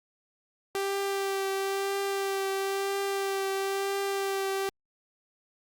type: tone with vibrato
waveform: sawtooth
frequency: 392 Hz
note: G4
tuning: in tune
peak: -24 dBFS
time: 0.75-4.69 s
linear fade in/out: 0 ms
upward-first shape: triangle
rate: 1 Hz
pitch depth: 19 cents each way
effects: Opus 48 kbps